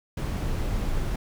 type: noise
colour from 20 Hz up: brown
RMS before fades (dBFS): -27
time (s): 0.17-1.16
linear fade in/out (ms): 5
effects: none